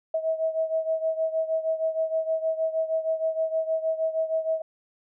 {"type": "beating tone pair", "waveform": "sine", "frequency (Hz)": [641, 647.4], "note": ["E5", "E5"], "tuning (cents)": [-49, -31], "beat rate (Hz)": 6.4, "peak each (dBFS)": [-25, -29], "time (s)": [0.14, 4.62], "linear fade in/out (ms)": 5, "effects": []}